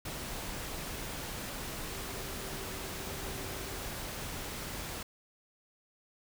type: tone in noise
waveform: sine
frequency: 386.8 Hz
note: G4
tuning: 23 cents flat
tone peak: -49 dBFS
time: 1.91-3.78 s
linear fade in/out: 5 ms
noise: pink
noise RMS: -40 dBFS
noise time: 0.05-5.03 s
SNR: -12 dB
effects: none